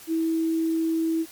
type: tone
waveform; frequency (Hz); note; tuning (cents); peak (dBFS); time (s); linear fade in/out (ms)
sine; 325.2; E4; -23; -21; 0.07-1.26; 50
effects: white hiss -46 dBFS RMS until 1.31 s + MP3 96 kbps